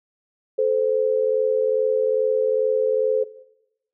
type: tone pair together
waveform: sine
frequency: 435.6 / 518 Hz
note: A4 / C5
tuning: -17 / -17 cents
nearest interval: minor third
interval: 300 cents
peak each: -20 dBFS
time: 0.58-3.24 s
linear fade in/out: 10 ms
effects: noise-tail reverb RT60 0.9 s tail -18 dB re dry